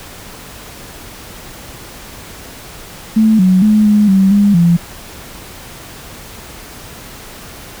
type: tone with pitch steps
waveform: sine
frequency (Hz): 219.3 / 185.4 / 213.3 / 209.2 / 192.3 / 203.4 / 171.1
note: A3 / F#3 / G#3 / G#3 / G3 / G#3 / F3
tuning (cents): -6 / +4 / +46 / +13 / -33 / -36 / -35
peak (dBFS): -6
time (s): 3.16-4.77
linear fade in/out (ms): 10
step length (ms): 230
effects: pink hiss -33 dBFS RMS until 7.8 s